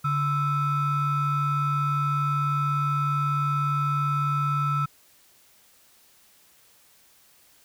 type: ring-modulated tone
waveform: triangle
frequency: 587.3 Hz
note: D5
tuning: in tune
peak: -17 dBFS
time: 0.04-4.86 s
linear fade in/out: 10 ms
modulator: 731 Hz
effects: white hiss -58 dBFS RMS until 7.64 s